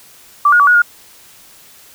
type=tone with pitch steps; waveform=sine; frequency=1164 / 1438 / 1145 / 1454 / 1423 Hz; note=D6 / F#6 / D6 / F#6 / F6; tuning=-16 / -50 / -44 / -31 / +32 cents; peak=-6 dBFS; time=0.45-0.82 s; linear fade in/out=5 ms; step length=74 ms; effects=white hiss -43 dBFS RMS until 1.94 s